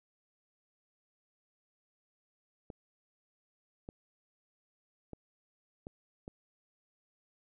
clicks, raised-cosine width 2 ms, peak -30 dBFS, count 5, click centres 2.702 / 3.889 / 5.133 / 5.869 / 6.279 s, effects none

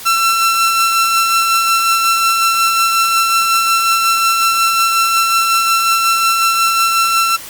sawtooth tone with tremolo, 1346 Hz, E6, 36 cents sharp, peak -6 dBFS, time 0.05-7.37 s, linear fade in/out 20 ms, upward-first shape sine, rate 5.5 Hz, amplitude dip 30%, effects white hiss -31 dBFS RMS until 7.49 s + Opus 48 kbps

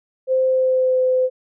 sine tone with pitch glide, 520 to 512 Hz, C5 to C5, -11 to -38 cents, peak -14 dBFS, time 0.27-1.3 s, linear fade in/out 50 ms, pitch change -27 cents, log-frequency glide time 0.46-1 s, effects none

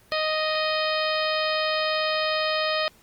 harmonic tone with a mistuned harmonic, 622.3 Hz, D#5, in tune, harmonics 1 / 2 / 3 / 4 / 5 / 6 / 7 / 8, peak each -26 / -29 / -31 / -32 / -33 / -34 / -34 / -35 dBFS, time 0.12-2.88 s, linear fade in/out 0 ms, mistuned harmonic 7, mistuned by -39 cents, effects pink hiss -56 dBFS RMS until 3.02 s + Opus 32 kbps

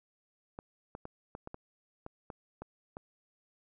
clicks, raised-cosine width 1 ms, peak -28 dBFS, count 10, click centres 0.589 / 0.951 / 1.054 / 1.351 / 1.474 / 1.544 / 2.064 / 2.302 / 2.62 / 2.969 s, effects none

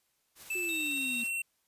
white noise with tremolo, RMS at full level -48 dBFS, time 0.35-1.31 s, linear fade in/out 50 ms, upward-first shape triangle, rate 18 Hz, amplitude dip 40%
square tone with pitch glide, 2637 to 2716 Hz, E7 to F7, 0 to -49 cents, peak -32 dBFS, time 0.5-1.42 s, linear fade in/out 5 ms, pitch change +51 cents, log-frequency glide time 0.66-1.03 s
sine exponential sweep, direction down, 368.9 to 230.6 Hz, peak -38 dBFS, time 0.55-1.24 s, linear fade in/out 5 ms
sine tone, 3729 Hz, A#7, in tune, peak -39 dBFS, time 0.69-1.22 s, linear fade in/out 0 ms
effects white hiss -75 dBFS RMS until 1.67 s + resampled to 32000 Hz

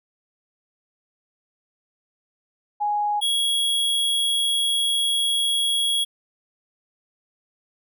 sine / square tone pair in turn, 830.6 / 3322 Hz, G#5 / G#7, 0 / 0 cents, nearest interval 2 octaves, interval 2400 cents, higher second, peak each -20 dBFS, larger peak neither, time 2.8-3.21 / 3.21-6.05 s, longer second, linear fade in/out 20 ms, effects none

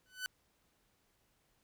sawtooth tone with exponential growth, 1500 Hz, F#6, 23 cents sharp, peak -30 dBFS, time 0.06-0.26 s, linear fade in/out 0 ms, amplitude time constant 43 ms, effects pink hiss -75 dBFS RMS until 1.63 s

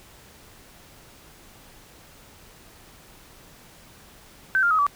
sine tone with pitch steps, 1543 / 1398.7 / 1267.9 / 1149.3 Hz, G6 / F6 / D#6 / D6, -28 / +2 / +32 / -38 cents, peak -17 dBFS, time 4.55-4.866 s, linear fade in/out 0 ms, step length 79 ms, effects pink hiss -50 dBFS RMS until 4.95 s

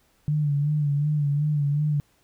sine tone with vibrato, 146.83 Hz, D3, in tune, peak -20 dBFS, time 0.28-2 s, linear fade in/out 0 ms, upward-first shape sine, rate 2.7 Hz, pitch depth 54 cents each way, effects pink hiss -64 dBFS RMS until 2.23 s

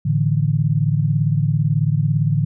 sine chord, A suspended fourth, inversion none, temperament equal, 110 / 146.83 / 164.81 Hz, A2 / D3 / E3, 0 / 0 / 0 cents, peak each -20 / -17 / -22 dBFS, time 0.05-2.45 s, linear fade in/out 10 ms, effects none

